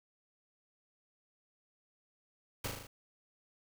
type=noise with echo; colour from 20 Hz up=pink; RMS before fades=-37 dBFS; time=2.64-2.68 s; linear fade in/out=5 ms; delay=38 ms; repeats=5; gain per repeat=-3 dB; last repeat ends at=2.87 s; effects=none